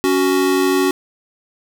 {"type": "tone pair together", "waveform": "square", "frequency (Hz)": [279.5, 372.1], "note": ["C#4", "F#4"], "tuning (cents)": [14, 10], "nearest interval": "perfect fourth", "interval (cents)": 496, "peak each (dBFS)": [-18, -16], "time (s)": [0.04, 0.91], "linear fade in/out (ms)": 0, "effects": []}